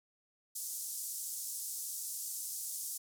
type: band-pass noise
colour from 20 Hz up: white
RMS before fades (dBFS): -41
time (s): 0.55-2.98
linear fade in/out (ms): 10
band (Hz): 5900 to 13000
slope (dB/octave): 24
effects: none

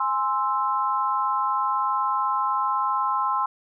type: chord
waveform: sine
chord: Ab augmented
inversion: none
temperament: equal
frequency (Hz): 830.6 / 1046.5 / 1318.5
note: Ab5 / C6 / E6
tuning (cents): 0 / 0 / 0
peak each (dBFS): -28 / -23 / -27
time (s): 0-3.46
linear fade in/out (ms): 5
effects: none

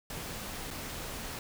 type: noise with dropouts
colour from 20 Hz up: pink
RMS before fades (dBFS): -40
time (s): 0.1-1.39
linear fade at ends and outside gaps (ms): 2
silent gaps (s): 0.705-0.709
effects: none

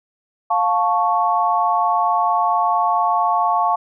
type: chord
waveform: sine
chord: F augmented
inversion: none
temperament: equal with one note detuned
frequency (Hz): 704.5 / 880 / 1108.7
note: F5 / A5 / C#6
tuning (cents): +15 / 0 / 0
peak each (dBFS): -19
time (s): 0.5-3.76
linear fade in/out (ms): 10
effects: none

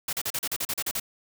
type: noise bursts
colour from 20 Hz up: white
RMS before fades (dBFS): -29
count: 11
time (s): 0.08-0.999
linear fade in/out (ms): 5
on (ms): 49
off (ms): 38
effects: none

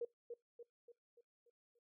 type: tone with echo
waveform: sine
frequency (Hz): 473.3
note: A#4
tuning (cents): +26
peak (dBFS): -38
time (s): 0.01-0.05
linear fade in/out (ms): 5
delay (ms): 290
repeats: 6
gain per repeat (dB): -6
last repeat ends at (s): 1.79
effects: noise-tail reverb RT60 0.2 s tail -23 dB re dry

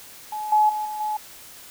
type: tone with level steps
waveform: sine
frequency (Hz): 851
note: G#5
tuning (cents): +42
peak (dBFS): -27 / -14 / -24 / -28 / -23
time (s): 0.32-1.17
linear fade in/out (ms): 5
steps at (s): 0.52 / 0.69 / 0.85 / 1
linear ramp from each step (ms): 5
effects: white hiss -44 dBFS RMS until 1.7 s

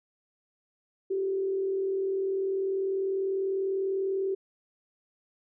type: tone with frequency modulation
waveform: sine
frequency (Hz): 386.1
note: G4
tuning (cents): -26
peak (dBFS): -26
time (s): 1.1-4.35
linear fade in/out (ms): 10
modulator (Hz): 40.1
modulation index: 0.38
effects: none

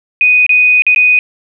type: tone with dropouts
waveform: sine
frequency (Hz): 2489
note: D#7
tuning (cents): 0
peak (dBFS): -5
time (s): 0.21-1.19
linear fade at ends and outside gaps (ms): 1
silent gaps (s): 0.465-0.493 / 0.821-0.866 / 0.947-0.961
effects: none

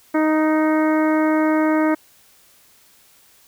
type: harmonic tone with a mistuned harmonic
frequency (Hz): 311.5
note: D#4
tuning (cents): +2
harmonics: 1 / 2 / 3 / 4 / 5 / 6 / 7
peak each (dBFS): -16 / -22 / -26 / -28 / -30 / -32 / -33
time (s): 0.14-1.95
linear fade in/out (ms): 10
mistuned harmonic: 5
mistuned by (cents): -16
effects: white hiss -53 dBFS RMS until 3.47 s

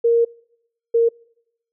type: tone pair in turn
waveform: sine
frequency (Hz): 466.2 / 463.2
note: A#4 / A#4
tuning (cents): 0 / -11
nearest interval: unison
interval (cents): 11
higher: first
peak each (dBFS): -12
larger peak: neither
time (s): 0.04-0.25 / 0.94-1.09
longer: first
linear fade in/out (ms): 10
effects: noise-tail reverb RT60 0.8 s tail -26 dB re dry

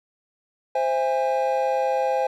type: chord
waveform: triangle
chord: C augmented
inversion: none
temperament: equal with one note detuned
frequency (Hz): 523.3 / 659.3 / 817.3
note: C5 / E5 / G#5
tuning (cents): 0 / 0 / -28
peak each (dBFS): -21 / -26 / -22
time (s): 0.75-2.27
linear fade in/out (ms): 5
effects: none

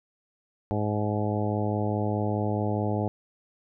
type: harmonic tone with a mistuned harmonic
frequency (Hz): 104.8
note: G#2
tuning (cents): +16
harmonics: 1 / 2 / 3 / 4 / 5 / 6 / 7 / 8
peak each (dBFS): -28 / -31 / -33 / -34 / -35 / -36 / -36 / -37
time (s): 0.71-3.08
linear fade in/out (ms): 0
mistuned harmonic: 8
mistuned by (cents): +26
effects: none

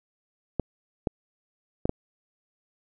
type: clicks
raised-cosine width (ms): 2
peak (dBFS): -11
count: 4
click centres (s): 0.597 / 1.072 / 1.855 / 1.894
effects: none

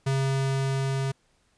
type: tone with level ramp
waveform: square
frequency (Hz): 135.2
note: C#3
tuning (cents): -43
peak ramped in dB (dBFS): -23 to -26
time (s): 0.06-1.12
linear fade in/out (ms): 10
effects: pink hiss -67 dBFS RMS until 1.57 s + resampled to 22050 Hz

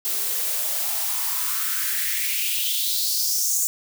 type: noise with high-pass filter sweep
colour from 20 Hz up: blue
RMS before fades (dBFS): -24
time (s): 0.05-3.67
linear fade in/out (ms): 0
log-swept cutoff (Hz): 340 to 7200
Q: 4.1
effects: none

